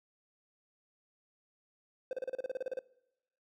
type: tone bursts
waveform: triangle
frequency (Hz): 516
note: C5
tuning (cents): -24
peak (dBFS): -31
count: 13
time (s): 2.11-2.791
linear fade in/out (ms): 2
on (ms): 21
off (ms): 34
effects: noise-tail reverb RT60 0.9 s tail -23 dB re dry